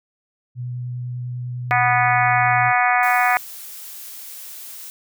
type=tone with vibrato; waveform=sine; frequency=123.47 Hz; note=B2; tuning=in tune; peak=-25 dBFS; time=0.55-2.73 s; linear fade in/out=50 ms; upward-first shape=triangle; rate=10 Hz; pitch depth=11 cents each way
type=harmonic tone; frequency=245.9 Hz; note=B3; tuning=7 cents flat; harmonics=3 / 4 / 5 / 6 / 7 / 8 / 9 / 10; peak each=-18 / -25 / -22 / -26 / -23 / -24 / -24 / -30 dBFS; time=1.71-3.37 s; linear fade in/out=0 ms
type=noise; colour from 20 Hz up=blue; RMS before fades=-36 dBFS; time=3.03-4.9 s; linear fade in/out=0 ms
effects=none